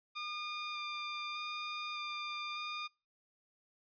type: tone with vibrato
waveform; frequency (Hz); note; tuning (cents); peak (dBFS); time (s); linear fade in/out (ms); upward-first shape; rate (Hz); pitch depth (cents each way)
15% pulse; 1206; D6; +46; -32; 0.15-2.88; 20; square; 0.83; 11
effects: noise-tail reverb RT60 0.3 s tail -25 dB re dry + resampled to 11025 Hz